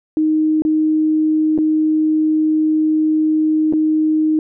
sine tone with dropouts, 311.1 Hz, D#4, in tune, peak -12 dBFS, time 0.17-4.39 s, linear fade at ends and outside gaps 1 ms, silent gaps 0.621-0.65 / 1.578-1.586 / 3.726-3.735 s, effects none

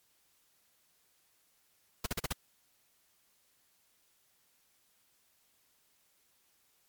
pink noise bursts, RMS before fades -33 dBFS, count 5, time 2.04-2.327 s, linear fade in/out 5 ms, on 23 ms, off 43 ms, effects white hiss -71 dBFS RMS until 6.88 s + MP3 96 kbps

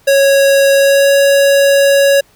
square tone with pitch glide, 552 to 557.1 Hz, C#5 to C#5, -7 to +9 cents, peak -7 dBFS, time 0.07-2.21 s, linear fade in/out 10 ms, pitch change +16 cents, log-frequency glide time 0.74-1.11 s, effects pink hiss -50 dBFS RMS until 2.35 s

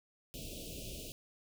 pink band-stop noise, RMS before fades -45 dBFS, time 0.34-1.12 s, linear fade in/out 0 ms, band 660 to 2500 Hz, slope 96 dB/octave, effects none

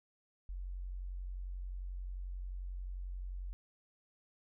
sine tone, 45.65 Hz, F#1, 23 cents flat, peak -39 dBFS, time 0.49-3.53 s, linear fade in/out 0 ms, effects none

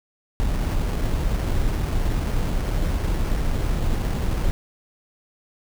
brown noise with sample-and-hold, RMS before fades -22 dBFS, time 0.4-4.51 s, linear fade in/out 0 ms, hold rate 3675 Hz, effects none

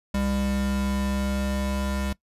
square tone pair together, 66.68 / 199.8 Hz, C2 / G3, +33 / +33 cents, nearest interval octave + perfect fifth, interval 1900 cents, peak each -28 / -27 dBFS, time 0.14-2.13 s, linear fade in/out 5 ms, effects noise-tail reverb RT60 0.1 s tail -20 dB re dry + resampled to 32000 Hz

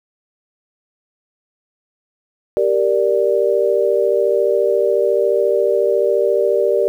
sine chord, G minor, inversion none, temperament equal, 392 / 466.2 / 587.3 Hz, G4 / Bb4 / D5, 0 / 0 / 0 cents, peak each -17 dBFS, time 2.57-6.88 s, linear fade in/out 0 ms, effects 8-bit

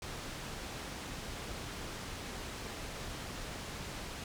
pink low-pass noise, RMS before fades -43 dBFS, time 0.02-4.24 s, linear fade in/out 2 ms, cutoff 7800 Hz, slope 12 dB/octave, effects none

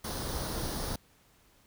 pink noise with comb filter, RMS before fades -35 dBFS, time 0.04-0.96 s, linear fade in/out 5 ms, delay 0.2 ms, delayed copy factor +0.6, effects pink hiss -64 dBFS RMS until 1.66 s

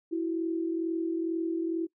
sine tone pair together, 329.6 / 371.8 Hz, E4 / F#4, 0 / +8 cents, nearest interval major second, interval 208 cents, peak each -28 / -35 dBFS, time 0.11-1.87 s, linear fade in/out 20 ms, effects noise-tail reverb RT60 0.1 s tail -21 dB re dry

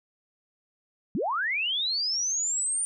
sine linear sweep, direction up, 155.56 to 9150 Hz, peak -25 dBFS, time 1.15-2.85 s, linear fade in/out 0 ms, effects none

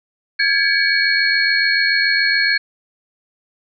sine tone cluster, 1621 / 1708 / 2262 / 4320 Hz, G#6 / G#6 / C#7 / C#8, -42 / +48 / +34 / -45 cents, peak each -19 dBFS, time 0.39-2.58 s, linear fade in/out 10 ms, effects none

